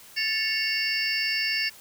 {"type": "tone cluster", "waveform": "sine", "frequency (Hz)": [1759, 2196, 2769, 4626, 5300], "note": ["A6", "C#7", "F7", "D8", "E8"], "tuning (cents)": [-1, -17, -15, -27, 9], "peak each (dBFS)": -30, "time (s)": [0.16, 1.7], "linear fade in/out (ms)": 20, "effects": ["tanh soft clip ceiling -12 dBFS", "white hiss -49 dBFS RMS until 1.8 s"]}